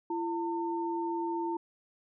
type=tone pair together; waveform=sine; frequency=338.2 / 904 Hz; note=E4 / A5; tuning=+44 / +47 cents; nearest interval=octave + perfect fourth; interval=1703 cents; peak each=-32 / -34 dBFS; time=0.1-1.57 s; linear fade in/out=5 ms; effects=none